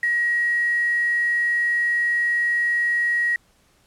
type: tone with quantisation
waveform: sine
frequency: 1900 Hz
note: A#6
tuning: 33 cents sharp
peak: -18 dBFS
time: 0.03-3.36 s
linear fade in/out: 2 ms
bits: 7
effects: pink hiss -60 dBFS RMS until 3.86 s + low-pass 12000 Hz 12 dB/octave